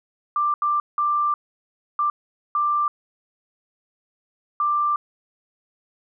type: tone bursts at uneven times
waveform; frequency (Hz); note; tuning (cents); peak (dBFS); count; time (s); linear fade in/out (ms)
sine; 1182; D6; +11; -18; 6; 0.36-0.54 / 0.62-0.8 / 0.98-1.34 / 1.99-2.1 / 2.55-2.88 / 4.6-4.96; 2
effects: none